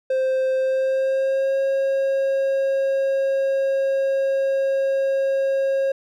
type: tone with pitch glide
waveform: triangle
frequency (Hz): 523.3 to 541.8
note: C5 to C#5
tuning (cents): 0 to -40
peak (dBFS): -16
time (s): 0.1-5.92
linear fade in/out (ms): 5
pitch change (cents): +60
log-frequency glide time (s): 0.55-1.59
effects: none